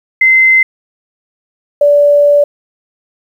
sine tone pair in turn, 2066 / 579.8 Hz, C7 / D5, -22 / -22 cents, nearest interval octave + minor seventh, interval 2200 cents, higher first, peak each -4 dBFS, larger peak neither, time 0.21-0.63 / 1.81-2.44 s, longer second, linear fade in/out 5 ms, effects 7-bit

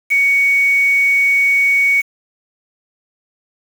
sine tone with quantisation, 2235 Hz, C#7, 14 cents sharp, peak -10 dBFS, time 0.1-2.02 s, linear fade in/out 20 ms, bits 5, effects none

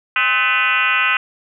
sine tone with frequency modulation, 1991 Hz, B6, 14 cents sharp, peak -13 dBFS, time 0.16-1.17 s, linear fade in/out 2 ms, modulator 237 Hz, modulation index 3.5, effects none

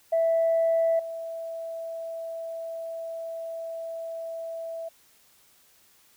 sine tone with level steps, 659.3 Hz, E5, in tune, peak -19 / -32 dBFS, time 0.12-4.89 s, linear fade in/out 10 ms, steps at 0.99 s, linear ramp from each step 5 ms, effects tanh soft clip ceiling -16 dBFS + white hiss -60 dBFS RMS until 6.16 s

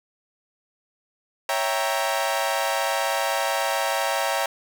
sawtooth chord, C# diminished seventh, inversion none, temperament equal, 554.4 / 659.3 / 784 / 932.3 Hz, C#5 / E5 / G5 / Bb5, 0 / 0 / 0 / 0 cents, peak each -24 dBFS, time 1.49-4.46 s, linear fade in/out 2 ms, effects none

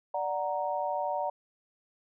sine chord, D augmented, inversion none, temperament equal, 587.3 / 740 / 932.3 Hz, D5 / F#5 / A#5, 0 / 0 / 0 cents, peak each -33 dBFS, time 0.14-1.3 s, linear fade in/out 5 ms, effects none

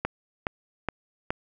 click train, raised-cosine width 0.5 ms, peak -11 dBFS, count 4, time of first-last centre 0.05-1.305 s, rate 2.39 Hz, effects none

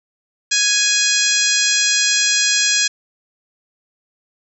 harmonic tone, 830.6 Hz, G#5, in tune, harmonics 2 / 3 / 4 / 5 / 6 / 7 / 8 / 9, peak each -22 / -22 / -22 / -22 / -22 / -22 / -22 / -22 dBFS, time 0.51-2.88 s, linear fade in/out 10 ms, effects none

